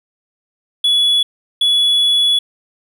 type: tone bursts at uneven times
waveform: triangle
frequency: 3400 Hz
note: G#7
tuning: 40 cents sharp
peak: -9 dBFS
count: 2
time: 0.84-1.23 / 1.61-2.39 s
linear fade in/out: 5 ms
effects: none